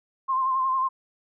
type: tone with vibrato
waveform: sine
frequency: 1051 Hz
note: C6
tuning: 7 cents sharp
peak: -21 dBFS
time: 0.28-0.89 s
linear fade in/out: 20 ms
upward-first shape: sine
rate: 11 Hz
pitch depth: 38 cents each way
effects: none